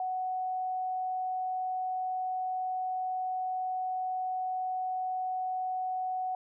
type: tone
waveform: sine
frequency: 743 Hz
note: F#5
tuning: 7 cents sharp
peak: -30 dBFS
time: 0-6.35 s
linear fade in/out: 2 ms
effects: none